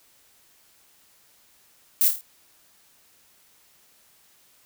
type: noise with echo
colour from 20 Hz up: violet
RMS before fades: -19 dBFS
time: 2.01-2.08 s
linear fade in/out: 0 ms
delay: 26 ms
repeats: 5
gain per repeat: -5 dB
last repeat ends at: 2.21 s
effects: white hiss -59 dBFS RMS until 4.65 s